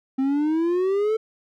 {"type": "exponential sweep", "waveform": "triangle", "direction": "up", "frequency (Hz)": [261.6, 446.9], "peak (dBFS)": -17, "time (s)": [0.18, 1.17], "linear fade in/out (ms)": 10, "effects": []}